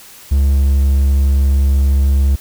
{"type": "tone with pitch glide", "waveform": "triangle", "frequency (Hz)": [69.3, 68.66], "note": ["C#2", "C#2"], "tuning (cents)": [0, -16], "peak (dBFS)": -7, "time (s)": [0.31, 2.36], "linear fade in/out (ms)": 10, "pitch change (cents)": -16, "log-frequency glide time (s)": [0.55, 0.65], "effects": ["white hiss -39 dBFS RMS until 2.4 s"]}